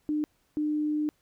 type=tone bursts at uneven times; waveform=sine; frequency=301.4 Hz; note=D4; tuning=45 cents sharp; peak=-25 dBFS; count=2; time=0.09-0.24 / 0.57-1.09 s; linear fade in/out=0 ms; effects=pink hiss -70 dBFS RMS until 1.21 s